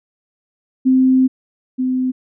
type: tone pair in turn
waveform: sine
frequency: 259.7 / 256.4 Hz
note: C4 / C4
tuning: -13 / -35 cents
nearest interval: unison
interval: 22 cents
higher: first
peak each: -9 / -15 dBFS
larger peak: first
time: 0.85-1.28 / 1.78-2.12 s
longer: first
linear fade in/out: 20 ms
effects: none